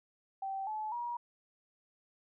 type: tone with pitch steps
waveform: sine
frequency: 776 / 861 / 955.4 Hz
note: G5 / A5 / A#5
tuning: -18 / -38 / +42 cents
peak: -35 dBFS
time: 0.42-1.17 s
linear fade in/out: 5 ms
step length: 250 ms
effects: none